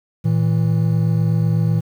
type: tone pair together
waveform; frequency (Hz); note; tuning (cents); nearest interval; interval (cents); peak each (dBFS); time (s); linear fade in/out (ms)
triangle; 114.3 / 162.4; A#2 / E3; -34 / -26; tritone; 608; -15; 0.24-1.81; 20
effects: 8-bit